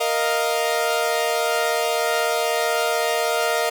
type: chord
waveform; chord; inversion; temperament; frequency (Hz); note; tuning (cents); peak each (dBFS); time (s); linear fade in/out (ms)
sawtooth; Bb suspended fourth; none; equal; 466.2 / 622.3 / 698.5; Bb4 / Eb5 / F5; 0 / 0 / 0; -20; 0-3.7; 10
effects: none